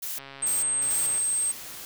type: noise bursts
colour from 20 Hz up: blue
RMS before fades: -33 dBFS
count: 3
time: 0.02-1.07 s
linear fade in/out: 10 ms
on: 170 ms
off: 270 ms
type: click train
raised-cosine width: 0.3 ms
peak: -26 dBFS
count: 138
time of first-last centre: 0.18-1.18 s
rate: 137 Hz
type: tone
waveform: sine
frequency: 8372 Hz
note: C9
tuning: in tune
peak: -23 dBFS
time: 0.42-1.52 s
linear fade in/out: 10 ms
type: noise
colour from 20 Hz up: white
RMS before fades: -40 dBFS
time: 0.82-1.85 s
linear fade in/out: 0 ms
effects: none